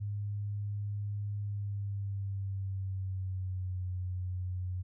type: tone with pitch glide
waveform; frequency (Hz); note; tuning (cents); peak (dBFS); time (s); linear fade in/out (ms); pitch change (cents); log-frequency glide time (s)
sine; 102.5 to 91.32; G#2 to F#2; -22 to -22; -33; 0-4.83; 20; -200; 1.41-3.87
effects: none